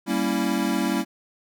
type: chord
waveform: square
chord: G diminished seventh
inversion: none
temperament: equal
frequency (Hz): 196 / 233.1 / 277.2 / 329.6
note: G3 / Bb3 / Db4 / Fb4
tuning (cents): 0 / 0 / 0 / 0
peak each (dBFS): -28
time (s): 0.06-1.05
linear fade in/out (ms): 50
effects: none